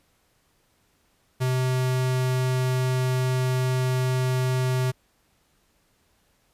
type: tone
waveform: square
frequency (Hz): 128.4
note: C3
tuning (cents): -32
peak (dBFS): -22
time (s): 1.4-4.92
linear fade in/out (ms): 20
effects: pink hiss -66 dBFS RMS until 6.53 s + resampled to 32000 Hz